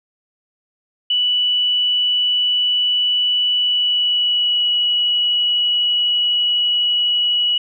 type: tone with pitch glide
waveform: sine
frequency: 2960 to 2928 Hz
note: F#7 to F#7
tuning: 0 to -19 cents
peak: -14 dBFS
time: 1.1-7.58 s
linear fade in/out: 5 ms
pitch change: -19 cents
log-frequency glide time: 3.55-4.68 s
effects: none